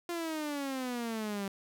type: exponential sweep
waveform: sawtooth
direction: down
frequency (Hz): 349.2 to 194.1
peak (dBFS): -30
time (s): 0.09-1.48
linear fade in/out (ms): 2
effects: none